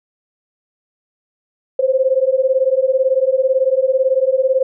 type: beating tone pair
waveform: sine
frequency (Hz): 516 / 534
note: C5 / C5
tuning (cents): -24 / +35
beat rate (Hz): 18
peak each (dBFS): -15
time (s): 1.79-4.63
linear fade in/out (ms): 5
effects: none